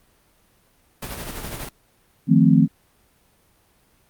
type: noise with tremolo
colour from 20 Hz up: pink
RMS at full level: -30 dBFS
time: 1.02-1.69 s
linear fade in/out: 5 ms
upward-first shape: sine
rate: 12 Hz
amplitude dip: 45%
type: chord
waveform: sine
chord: F dominant seventh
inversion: third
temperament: equal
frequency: 155.56 / 174.61 / 220 / 261.6 Hz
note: Eb3 / F3 / A3 / C4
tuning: 0 / 0 / 0 / 0 cents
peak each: -17 dBFS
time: 2.27-2.68 s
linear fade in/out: 50 ms
effects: pink hiss -60 dBFS RMS until 4.09 s + Opus 32 kbps